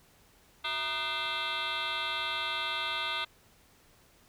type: tone with frequency modulation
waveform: sine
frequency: 2372 Hz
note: D7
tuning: 17 cents sharp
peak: -29 dBFS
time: 0.64-3.25 s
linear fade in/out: 10 ms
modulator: 286 Hz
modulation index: 5.2
effects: tanh soft clip ceiling -27 dBFS + pink hiss -62 dBFS RMS until 4.28 s